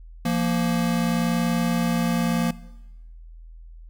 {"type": "tone pair together", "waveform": "square", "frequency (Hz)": [172.3, 233.1], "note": ["F3", "A#3"], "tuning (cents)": [-23, 0], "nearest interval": "perfect fourth", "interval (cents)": 523, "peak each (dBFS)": [-25, -24], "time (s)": [0.25, 2.51], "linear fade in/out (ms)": 5, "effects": ["noise-tail reverb RT60 1.0 s tail -19 dB re dry", "added 41 Hz sine -40 dBFS peak until 3.89 s"]}